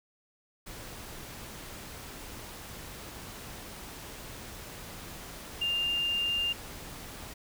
sine tone in noise, 2800 Hz, F7, 4 cents sharp, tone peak -27 dBFS, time 5.61-6.53 s, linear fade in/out 10 ms, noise pink, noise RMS -44 dBFS, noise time 0.66-7.34 s, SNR +14 dB, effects none

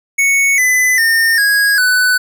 square tone with pitch steps, 2216 / 2009 / 1820.9 / 1650.6 / 1496.2 Hz, C#7 / B6 / A#6 / G#6 / F#6, -1 / +29 / -41 / -11 / +19 cents, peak -10 dBFS, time 0.18-2.18 s, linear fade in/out 10 ms, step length 400 ms, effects none

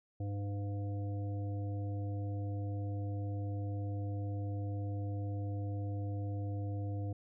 harmonic tone, 101 Hz, G#2, 48 cents flat, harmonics 1 / 3 / 5 / 7, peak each -35 / -45 / -49 / -52 dBFS, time 0.2-7.13 s, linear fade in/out 5 ms, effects none

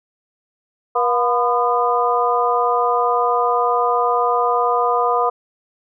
sine tone cluster, 481.5 / 717 / 1005 / 1223 Hz, B4 / F5 / B5 / D#6, -44 / +45 / +30 / -30 cents, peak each -20 dBFS, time 0.95-5.3 s, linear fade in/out 10 ms, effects none

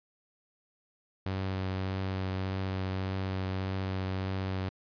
sawtooth tone with vibrato, 94.8 Hz, F#2, 43 cents sharp, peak -27 dBFS, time 1.26-4.69 s, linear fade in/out 0 ms, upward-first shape triangle, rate 1.7 Hz, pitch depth 14 cents each way, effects resampled to 11025 Hz

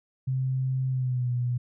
sine tone with pitch glide, 130.81 to 122.76 Hz, C3 to B2, 0 to -10 cents, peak -24 dBFS, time 0.27-1.58 s, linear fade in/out 10 ms, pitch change -110 cents, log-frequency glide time 0.89-1.31 s, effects none

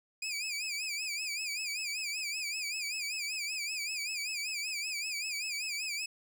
20% pulse tone with vibrato, 2431 Hz, D#7, 41 cents flat, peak -29 dBFS, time 0.22-6.06 s, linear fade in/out 5 ms, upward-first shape sine, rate 5.2 Hz, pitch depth 120 cents each way, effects none

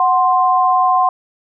sine tone pair together, 740 / 1047.4 Hz, F#5 / C6, 0 / +1 cents, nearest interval tritone, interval 601 cents, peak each -13 dBFS, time 0-1.09 s, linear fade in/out 2 ms, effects none

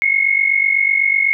sine tone pair together, 2150 / 2198 Hz, C7 / C#7, +47 / -15 cents, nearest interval unison, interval 38 cents, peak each -15 dBFS, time 0.02-1.33 s, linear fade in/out 0 ms, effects none

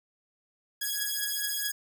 5% pulse beating tone pair, 1661.2 / 1665.9 Hz, G#6 / G#6, 0 / +5 cents, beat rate 4.7 Hz, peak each -21 dBFS, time 0.81-1.72 s, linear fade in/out 10 ms, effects none

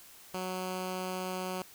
10% pulse tone, 184.8 Hz, F#3, 2 cents flat, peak -26 dBFS, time 0.34-1.62 s, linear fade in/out 2 ms, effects white hiss -54 dBFS RMS until 1.74 s

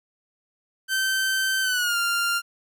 sawtooth tone with pitch glide, 1547 to 1394.2 Hz, G6 to F6, -23 to -3 cents, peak -18 dBFS, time 0.88-2.42 s, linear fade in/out 50 ms, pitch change -180 cents, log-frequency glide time 1.62-1.97 s, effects none

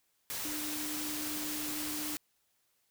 sine tone in noise, 301.8 Hz, D4, 47 cents sharp, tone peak -40 dBFS, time 0.45-2.16 s, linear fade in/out 0 ms, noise white, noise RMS -38 dBFS, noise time 0.3-2.17 s, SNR -5 dB, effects white hiss -75 dBFS RMS until 2.9 s

